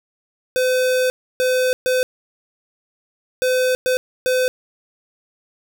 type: tone bursts at uneven times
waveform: square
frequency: 509 Hz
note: C5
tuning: 48 cents flat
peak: -16 dBFS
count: 6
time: 0.56-1.1 / 1.4-1.73 / 1.86-2.03 / 3.42-3.75 / 3.86-3.97 / 4.26-4.48 s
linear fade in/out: 0 ms
effects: none